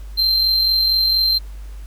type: tone with amplitude modulation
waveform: triangle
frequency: 4138 Hz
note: C8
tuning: 20 cents flat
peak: -11 dBFS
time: 0.17-1.39 s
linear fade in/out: 20 ms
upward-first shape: sine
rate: 44.3 Hz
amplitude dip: 35%
effects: added 50 Hz sine -30 dBFS peak until 1.86 s + pink hiss -50 dBFS RMS until 1.86 s

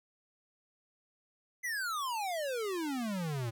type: exponential sweep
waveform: square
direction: down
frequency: 2056 to 110.5 Hz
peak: -34 dBFS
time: 1.63-3.51 s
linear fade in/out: 20 ms
effects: none

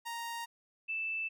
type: tone pair in turn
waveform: sawtooth / sine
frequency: 932.3 / 2642 Hz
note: A#5 / E7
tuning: 0 / +3 cents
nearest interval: octave + tritone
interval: 1803 cents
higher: second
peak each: -34 / -33 dBFS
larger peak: second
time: 0.05-0.46 / 0.88-1.29 s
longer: neither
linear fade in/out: 20 ms
effects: none

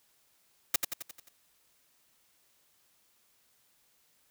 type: noise with echo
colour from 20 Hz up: white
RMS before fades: -24 dBFS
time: 0.74-0.76 s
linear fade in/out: 5 ms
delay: 88 ms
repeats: 6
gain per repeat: -5 dB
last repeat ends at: 1.288 s
effects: white hiss -69 dBFS RMS until 4.3 s

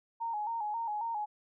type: tone with vibrato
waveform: sine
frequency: 880 Hz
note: A5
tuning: in tune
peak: -32 dBFS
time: 0.2-1.26 s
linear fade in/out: 20 ms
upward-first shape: square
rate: 3.7 Hz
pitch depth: 80 cents each way
effects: none

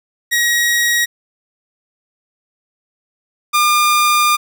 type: tone pair in turn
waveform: sawtooth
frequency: 1898 / 1204.5 Hz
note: A#6 / D6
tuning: +31 / +43 cents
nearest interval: minor sixth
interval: 788 cents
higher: first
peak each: -9 / -7 dBFS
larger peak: second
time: 0.31-1.06 / 3.53-4.37 s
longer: second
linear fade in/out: 20 ms
effects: none

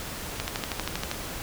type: click train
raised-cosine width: 0.2 ms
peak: -11 dBFS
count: 10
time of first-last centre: 0.4-1.114 s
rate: 12.6 Hz
effects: pink hiss -36 dBFS RMS until 1.42 s

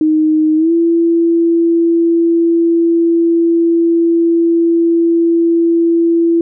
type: tone with pitch glide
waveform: sine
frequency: 311.1 to 335.4 Hz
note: D#4 to E4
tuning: 0 to +30 cents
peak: -8 dBFS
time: 0.01-6.41 s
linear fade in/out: 2 ms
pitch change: +130 cents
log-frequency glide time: 0.56-0.72 s
effects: none

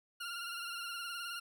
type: tone with vibrato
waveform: 20% pulse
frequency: 1396.9 Hz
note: F6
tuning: in tune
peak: -35 dBFS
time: 0.2-1.4 s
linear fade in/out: 10 ms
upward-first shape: sine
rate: 19 Hz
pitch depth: 46 cents each way
effects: none

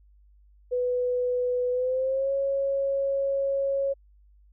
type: tone with pitch glide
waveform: sine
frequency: 495.5 to 549.8 Hz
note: B4 to C#5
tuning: +6 to -14 cents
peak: -23 dBFS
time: 0.71-3.94 s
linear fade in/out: 20 ms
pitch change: +180 cents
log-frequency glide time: 1.71-2.32 s
effects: added 50 Hz sine -54 dBFS peak until 4.52 s

